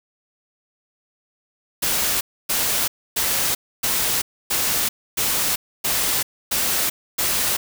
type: noise bursts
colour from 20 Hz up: white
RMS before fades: -21 dBFS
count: 9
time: 1.82-7.57 s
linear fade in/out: 10 ms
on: 390 ms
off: 280 ms
effects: none